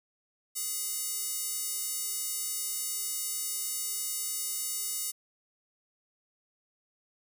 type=tone with high-pass filter; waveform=square; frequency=415.3 Hz; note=G#4; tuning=in tune; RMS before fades=-34 dBFS; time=0.55-5.12 s; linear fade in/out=20 ms; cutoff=8000 Hz; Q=1.2; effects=none